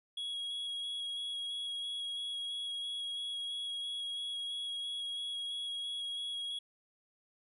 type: tone with vibrato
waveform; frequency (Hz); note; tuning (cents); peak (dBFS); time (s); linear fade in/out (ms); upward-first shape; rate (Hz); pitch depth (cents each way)
triangle; 3322; G#7; 0; -35; 0.17-6.59; 5; square; 3; 9
effects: resampled to 32000 Hz